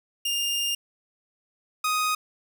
sawtooth tone pair in turn, 2809 / 1249 Hz, F7 / D#6, +9 / +6 cents, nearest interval octave + major second, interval 1403 cents, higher first, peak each -21 / -19 dBFS, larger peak second, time 0.25-0.75 / 1.84-2.15 s, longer first, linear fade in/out 5 ms, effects none

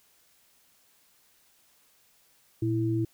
sine tone pair together, 116.53 / 329.6 Hz, A#2 / E4, 0 / 0 cents, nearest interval octave + tritone, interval 1800 cents, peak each -27 dBFS, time 2.62-3.05 s, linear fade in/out 5 ms, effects white hiss -64 dBFS RMS until 3.13 s

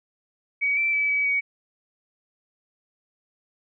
sine tone with pitch steps, 2263 / 2334 / 2298 / 2280 / 2252 Hz, C#7 / D7 / D7 / C#7 / C#7, +35 / -11 / -38 / +48 / +27 cents, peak -20 dBFS, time 0.61-1.41 s, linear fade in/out 20 ms, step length 160 ms, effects none

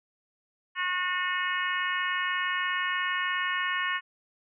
harmonic tone, 363.1 Hz, F#4, 33 cents flat, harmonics 3 / 4 / 5 / 6 / 7 / 8, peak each -32 / -35 / -30 / -36 / -39 / -36 dBFS, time 0.75-4.01 s, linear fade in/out 50 ms, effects none

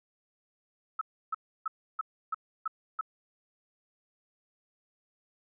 sine tone bursts, 1298 Hz, E6, 27 cents flat, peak -28 dBFS, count 7, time 0.99-3.011 s, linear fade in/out 5 ms, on 23 ms, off 310 ms, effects none

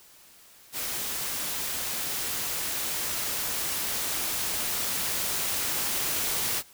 white noise with level ramp, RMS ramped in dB -32 to -28 dBFS, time 0.72-6.63 s, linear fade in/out 50 ms, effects white hiss -54 dBFS RMS until 6.73 s

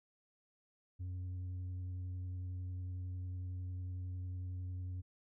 sine tone with tanh clipping, 91.1 Hz, F#2, 26 cents flat, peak -40 dBFS, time 0.99-5.02 s, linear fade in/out 20 ms, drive 3 dB, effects none

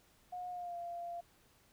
sine tone with pitch glide, 721 to 691.2 Hz, F#5 to F5, -45 to -18 cents, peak -40 dBFS, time 0.32-1.21 s, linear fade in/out 10 ms, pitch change -73 cents, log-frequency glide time 0.5-0.77 s, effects pink hiss -68 dBFS RMS until 1.72 s

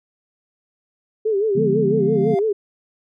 sine tone with vibrato, 415.3 Hz, G#4, in tune, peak -16 dBFS, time 1.25-2.53 s, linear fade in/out 10 ms, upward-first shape sine, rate 6 Hz, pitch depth 120 cents each way
sine chord, D diminished seventh, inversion none, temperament equal, 146.83 / 174.61 / 207.7 / 246.9 Hz, D3 / F3 / Ab3 / Cb4, 0 / 0 / 0 / 0 cents, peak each -24 dBFS, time 1.55-2.35 s, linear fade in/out 10 ms
triangle tone with exponential growth, 699 Hz, F5, 1 cent sharp, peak -20 dBFS, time 1.83-2.39 s, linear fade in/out 1 ms, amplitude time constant 120 ms
effects none

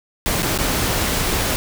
pink noise with dropouts, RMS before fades -20 dBFS, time 0.26-1.56 s, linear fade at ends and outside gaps 0 ms, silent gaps 0.423-0.429 / 0.577-0.587 s, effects none

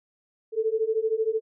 sine beating tone pair, 435 / 448 Hz, A4 / A4, -20 / +31 cents, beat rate 13 Hz, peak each -26 / -25 dBFS, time 0.52-1.41 s, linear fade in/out 50 ms, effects none

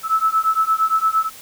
sine beating tone pair, 1303 / 1311.7 Hz, E6 / E6, -20 / -9 cents, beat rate 8.7 Hz, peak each -18 dBFS, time 0.03-1.3 s, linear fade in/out 50 ms, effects white hiss -40 dBFS RMS until 1.41 s

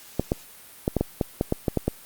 clicks, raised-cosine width 2 ms, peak -8 dBFS, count 11, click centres 0.196 / 0.319 / 0.879 / 0.967 / 1.01 / 1.212 / 1.411 / 1.524 / 1.682 / 1.773 / 1.88 s, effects white hiss -47 dBFS RMS until 2.05 s + Opus 48 kbps

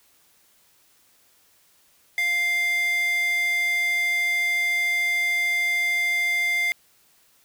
square tone with high-pass filter, 698.5 Hz, F5, in tune, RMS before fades -23 dBFS, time 2.18-6.72 s, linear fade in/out 0 ms, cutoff 1900 Hz, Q 8.6, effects white hiss -60 dBFS RMS until 7.44 s

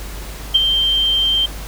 sine tone with ADSR envelope, 3145 Hz, G7, 5 cents sharp, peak -6 dBFS, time 0.54-1.46 s, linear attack 15 ms, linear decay 22 ms, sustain -7 dB, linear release 6 ms, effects added 50 Hz sine -28 dBFS peak until 1.67 s + pink hiss -34 dBFS RMS until 1.67 s

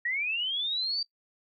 sine linear sweep, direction up, 1864.7 to 4672 Hz, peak -27 dBFS, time 0.05-1.03 s, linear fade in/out 5 ms, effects noise-tail reverb RT60 0.1 s tail -20 dB re dry + MP3 64 kbps

